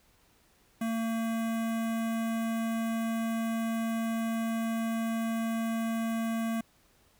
square tone with notch filter, 226.7 Hz, A#3, 48 cents flat, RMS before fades -31 dBFS, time 0.81-6.61 s, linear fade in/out 5 ms, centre 4600 Hz, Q 1.2, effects pink hiss -65 dBFS RMS until 7.19 s

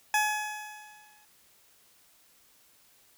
20% pulse tone with exponential decay, 847 Hz, G#5, 34 cents sharp, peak -17 dBFS, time 0.14-1.25 s, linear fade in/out 2 ms, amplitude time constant 240 ms, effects white hiss -62 dBFS RMS until 3.17 s

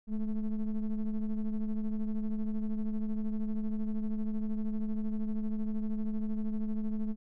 triangle ring-modulated tone, 110.4 Hz, A2, 6 cents sharp, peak -24 dBFS, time 0.07-7.16 s, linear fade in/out 50 ms, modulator 104 Hz, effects none

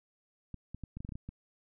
clicks, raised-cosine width 5 ms, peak -29 dBFS, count 10, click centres 0.543 / 0.746 / 0.837 / 0.97 / 1.005 / 1.049 / 1.091 / 1.122 / 1.155 / 1.29 s, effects none

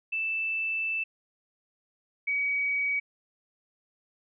sine tone pair in turn, 2645 / 2265 Hz, E7 / C#7, +5 / +37 cents, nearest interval minor third, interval 268 cents, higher first, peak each -27 / -25 dBFS, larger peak second, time 0.12-1.04 / 2.27-3 s, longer first, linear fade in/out 10 ms, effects none

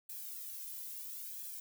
violet noise with flanger, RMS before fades -45 dBFS, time 0.09-1.6 s, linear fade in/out 5 ms, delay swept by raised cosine 1.2 to 2 ms, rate 0.75 Hz, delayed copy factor +1, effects none

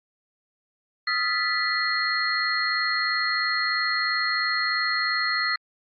sine tone cluster, 1264 / 1367 / 1737 / 1971 / 4250 Hz, D#6 / F6 / A6 / B6 / C8, +27 / -37 / -23 / -4 / +26 cents, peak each -30 / -32 / -33 / -25 / -28 dBFS, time 1.07-5.56 s, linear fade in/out 5 ms, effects Opus 48 kbps

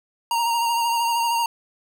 square tone with vibrato, 932.3 Hz, A#5, in tune, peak -20 dBFS, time 0.31-1.46 s, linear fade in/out 2 ms, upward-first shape triangle, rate 13 Hz, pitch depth 32 cents each way, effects none

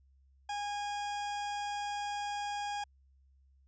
40% pulse tone, 820 Hz, G#5, 22 cents flat, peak -34 dBFS, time 0.49-2.84 s, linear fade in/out 5 ms, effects added 67 Hz sine -62 dBFS peak until 3.67 s + resampled to 16000 Hz

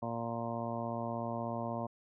harmonic tone, 116.54 Hz, A#2, in tune, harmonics 1 / 2 / 3 / 4 / 5 / 6 / 7 / 8 / 9, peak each -42 / -40 / -47 / -48 / -41 / -42 / -51 / -44 / -46 dBFS, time 0.02-1.87 s, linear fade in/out 10 ms, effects none

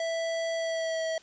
square tone with pitch glide, 659.3 to 646.9 Hz, E5 to E5, 0 to -33 cents, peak -29 dBFS, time 0-1.18 s, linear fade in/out 2 ms, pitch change -33 cents, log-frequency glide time 0.55-1.04 s, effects white hiss -56 dBFS RMS until 1.22 s + resampled to 16000 Hz

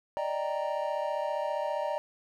triangle chord, Eb major seventh, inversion third, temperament equal, 587.3 / 622.3 / 784 / 932.3 Hz, D5 / Eb5 / G5 / Bb5, 0 / 0 / 0 / 0 cents, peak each -31 / -33 / -36 / -33 dBFS, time 0.17-1.98 s, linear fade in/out 0 ms, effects none

